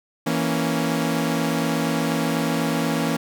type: chord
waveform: sawtooth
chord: A# diminished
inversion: second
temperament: equal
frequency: 164.81 / 233.1 / 277.2 Hz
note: E3 / A#3 / C#4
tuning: 0 / 0 / 0 cents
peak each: -21 dBFS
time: 0.26-3.17 s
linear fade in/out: 10 ms
effects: none